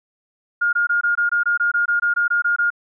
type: tone bursts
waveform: sine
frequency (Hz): 1419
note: F6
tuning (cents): +27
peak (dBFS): -15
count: 15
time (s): 0.61-2.704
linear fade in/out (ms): 10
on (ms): 120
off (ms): 21
effects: none